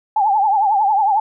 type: tone with vibrato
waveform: sine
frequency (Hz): 825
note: G#5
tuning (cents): -12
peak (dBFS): -12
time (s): 0.16-1.2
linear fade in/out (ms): 5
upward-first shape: triangle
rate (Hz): 11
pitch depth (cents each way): 140
effects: none